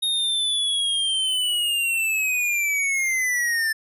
square linear sweep, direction down, 3729 to 1760 Hz, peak -21 dBFS, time 0.02-3.73 s, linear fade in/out 10 ms, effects resampled to 32000 Hz

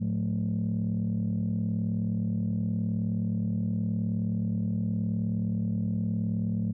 sine tone cluster, 108.9 / 178.8 / 217.9 Hz, A2 / F3 / A3, -17 / +41 / -17 cents, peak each -29 dBFS, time 0-6.73 s, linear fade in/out 20 ms, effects tanh soft clip ceiling -21 dBFS

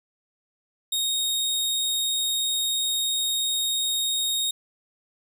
sawtooth tone, 3729 Hz, A#7, in tune, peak -20 dBFS, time 0.92-4.51 s, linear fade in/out 5 ms, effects none

